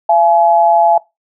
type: tone pair together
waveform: sine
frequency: 680 / 848.4 Hz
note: F5 / G#5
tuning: -46 / +37 cents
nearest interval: major third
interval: 383 cents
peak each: -10 dBFS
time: 0.09-0.98 s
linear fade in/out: 5 ms
effects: noise-tail reverb RT60 0.2 s tail -20 dB re dry